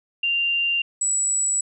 sine tone pair in turn, 2784 / 7849 Hz, F7 / B8, -6 / -12 cents, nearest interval octave + tritone, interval 1794 cents, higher second, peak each -19 dBFS, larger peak neither, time 0.23-0.82 / 1.01-1.61 s, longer second, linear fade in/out 5 ms, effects none

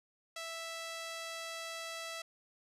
sawtooth tone with band-pass filter, 659.3 Hz, E5, in tune, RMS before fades -43 dBFS, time 0.36-2.22 s, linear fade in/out 5 ms, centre 4300 Hz, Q 0.52, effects resampled to 32000 Hz

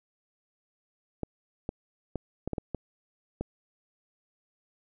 clicks, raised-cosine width 2 ms, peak -18 dBFS, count 8, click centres 1.233 / 1.691 / 2.157 / 2.476 / 2.533 / 2.582 / 2.747 / 3.41 s, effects none

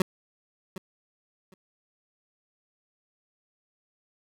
25% pulse tone with echo, 186.5 Hz, F#3, 14 cents sharp, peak -16 dBFS, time 0-0.02 s, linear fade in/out 2 ms, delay 760 ms, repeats 2, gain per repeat -15 dB, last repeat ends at 1.54 s, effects none

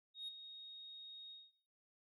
sine tone with ADSR envelope, 3738 Hz, A#7, 4 cents sharp, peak -40 dBFS, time 0.14-1.53 s, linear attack 140 ms, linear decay 11 ms, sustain -10 dB, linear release 220 ms, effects noise-tail reverb RT60 0.6 s tail -18 dB re dry + tanh soft clip ceiling -41 dBFS

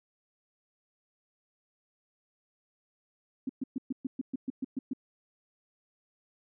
sine tone bursts, 261.6 Hz, C4, in tune, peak -29 dBFS, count 11, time 3.47-4.934 s, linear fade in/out 5 ms, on 24 ms, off 120 ms, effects none

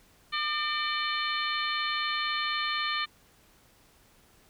harmonic tone with a mistuned harmonic, 602 Hz, D5, 43 cents sharp, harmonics 2 / 3 / 4 / 5 / 6 / 7, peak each -32 / -34 / -35 / -36 / -37 / -37 dBFS, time 0.32-3.06 s, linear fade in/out 20 ms, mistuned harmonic 4, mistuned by -57 cents, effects pink hiss -61 dBFS RMS until 4.49 s

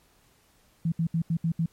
sine tone bursts at uneven times, 164.81 Hz, E3, in tune, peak -22 dBFS, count 6, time 0.85-0.92 / 0.99-1.07 / 1.14-1.22 / 1.3-1.37 / 1.44-1.52 / 1.59-1.66 s, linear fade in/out 5 ms, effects pink hiss -63 dBFS RMS until 1.72 s + MP3 64 kbps

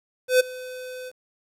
square tone with ADSR envelope, 507 Hz, B4, 45 cents sharp, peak -13 dBFS, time 0.28-1.12 s, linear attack 120 ms, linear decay 13 ms, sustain -21 dB, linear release 43 ms, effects resampled to 32000 Hz + 9-bit

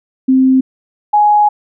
sine tone pair in turn, 261.6 / 835.3 Hz, C4 / G#5, 0 / +10 cents, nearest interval octave + minor sixth, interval 2010 cents, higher second, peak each -6 dBFS, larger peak neither, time 0.28-0.61 / 1.13-1.49 s, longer second, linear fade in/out 10 ms, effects none

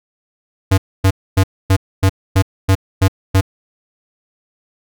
square tone bursts, 95.7 Hz, G2, 41 cents flat, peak -9 dBFS, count 9, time 0.71-3.411 s, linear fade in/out 10 ms, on 69 ms, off 260 ms, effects none

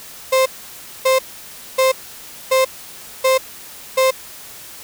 35% pulse tone bursts, 524 Hz, C5, 2 cents sharp, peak -10 dBFS, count 6, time 0.32-4.11 s, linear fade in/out 10 ms, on 140 ms, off 590 ms, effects white hiss -37 dBFS RMS until 4.83 s

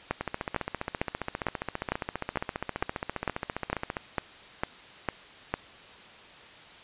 two click trains, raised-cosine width 0.5 ms, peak -15 / -11 dBFS, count 57 / 13, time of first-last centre 0.21-3.968 / 0.11-5.54 s, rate 14.9 / 2.21 Hz, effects white hiss -49 dBFS RMS until 6.83 s + resampled to 8000 Hz

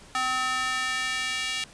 square tone with high-pass filter sweep, 256.7 Hz, C4, 33 cents flat, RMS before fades -28 dBFS, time 0.15-1.64 s, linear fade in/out 0 ms, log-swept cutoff 1100 to 2600 Hz, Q 1.8, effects pink hiss -50 dBFS RMS until 1.73 s + resampled to 22050 Hz

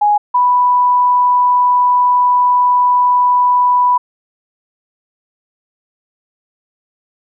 sine tone pair in turn, 830.6 / 987.8 Hz, G#5 / B5, 0 / 0 cents, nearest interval minor third, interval 300 cents, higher second, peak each -8 dBFS, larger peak neither, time 0.01-0.18 / 0.34-3.98 s, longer second, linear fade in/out 10 ms, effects none

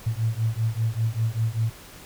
sine beating tone pair, 110 / 115.1 Hz, A2 / A#2, 0 / -22 cents, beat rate 5.1 Hz, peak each -25 dBFS, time 0.06-1.7 s, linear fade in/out 10 ms, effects pink hiss -45 dBFS RMS until 2.05 s

